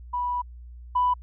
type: tone pair in turn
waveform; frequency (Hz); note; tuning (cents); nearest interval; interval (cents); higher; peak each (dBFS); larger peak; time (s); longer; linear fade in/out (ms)
sine; 981 / 991.3; B5 / B5; -12 / +6; unison; 18; second; -24 / -18; second; 0.13-0.42 / 0.95-1.14; first; 10
effects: tanh soft clip ceiling -14 dBFS + added 60 Hz sine -40 dBFS peak until 1.22 s